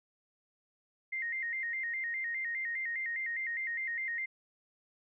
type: tone with vibrato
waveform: sine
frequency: 1975.5 Hz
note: B6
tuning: in tune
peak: -33 dBFS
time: 1.12-4.26 s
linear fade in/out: 10 ms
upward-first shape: square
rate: 4.9 Hz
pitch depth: 100 cents each way
effects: none